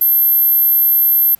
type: tone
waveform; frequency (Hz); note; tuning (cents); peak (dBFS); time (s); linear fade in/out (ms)
sine; 12670; G9; +17; -9; 0.01-1.35; 5
effects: pink hiss -51 dBFS RMS until 1.39 s